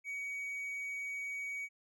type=tone; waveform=triangle; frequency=2256 Hz; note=C#7; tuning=30 cents sharp; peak=-36 dBFS; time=0.04-1.69 s; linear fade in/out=50 ms; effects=none